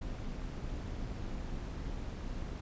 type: noise with amplitude modulation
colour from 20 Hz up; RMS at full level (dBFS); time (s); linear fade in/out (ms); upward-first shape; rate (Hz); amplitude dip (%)
brown; -37; 0.01-2.61; 10; sine; 221; 55
effects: resampled to 16000 Hz